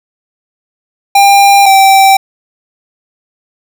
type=tone pair in turn; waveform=square; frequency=798 / 778 Hz; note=G5 / G5; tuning=+31 / -13 cents; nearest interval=unison; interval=44 cents; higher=first; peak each=-3 dBFS; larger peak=neither; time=1.15-1.66 / 1.66-2.17 s; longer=neither; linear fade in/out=5 ms; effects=none